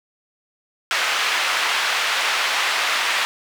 white band-pass noise, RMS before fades -21 dBFS, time 0.91-3.25 s, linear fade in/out 0 ms, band 920 to 2800 Hz, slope 12 dB/octave, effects none

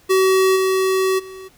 square tone with level steps, 379 Hz, F#4, 42 cents sharp, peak -13 / -16 / -34 dBFS, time 0.09-1.49 s, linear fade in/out 20 ms, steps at 0.55 / 1.18 s, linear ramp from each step 20 ms, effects pink hiss -53 dBFS RMS until 1.57 s

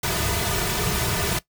pink noise with comb filter, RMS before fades -24 dBFS, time 0.03-1.39 s, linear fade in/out 5 ms, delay 3.7 ms, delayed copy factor -0.95, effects noise-tail reverb RT60 0.1 s tail -17 dB re dry

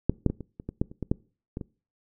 clicks, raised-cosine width 3 ms, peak -7 / -7 / -16 / -24 / -25 / -20 / -11 / -30 / -18 / -10 / -19 / -22 dBFS, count 12, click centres 0.096 / 0.263 / 0.3 / 0.407 / 0.599 / 0.69 / 0.815 / 0.915 / 1.027 / 1.115 / 1.571 / 1.612 s, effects noise-tail reverb RT60 0.4 s tail -24 dB re dry

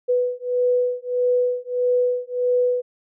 sine beating tone pair, 493.9 / 495.5 Hz, B4 / B4, 0 / +6 cents, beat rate 1.6 Hz, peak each -21 dBFS, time 0.08-2.82 s, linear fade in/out 20 ms, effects none

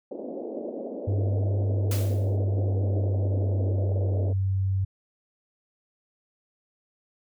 white band-pass noise, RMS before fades -35 dBFS, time 0.11-4.33 s, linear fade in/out 5 ms, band 220 to 620 Hz, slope 48 dB/octave
sine tone with pitch glide, 99.5 to 96 Hz, G2 to G2, +26 to -36 cents, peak -22 dBFS, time 1.07-4.85 s, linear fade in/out 10 ms, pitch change -62 cents, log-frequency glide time 1.97-4.59 s
white noise with exponential decay, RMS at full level -32 dBFS, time 1.91-2.37 s, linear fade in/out 5 ms, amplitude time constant 98 ms
effects none

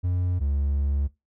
triangle tone pair in turn, 89.8 / 70.52 Hz, F2 / C#2, +49 / +30 cents, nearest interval major third, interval 419 cents, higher first, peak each -20 dBFS, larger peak neither, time 0.03-0.4 / 0.4-1.08 s, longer second, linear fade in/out 20 ms, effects noise-tail reverb RT60 0.2 s tail -18 dB re dry

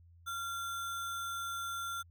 sine tone with sample-and-hold, 1379 Hz, F6, 22 cents flat, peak -36 dBFS, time 0.26-2.03 s, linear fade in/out 20 ms, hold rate 4900 Hz, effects added 85 Hz sine -57 dBFS peak until 2.1 s

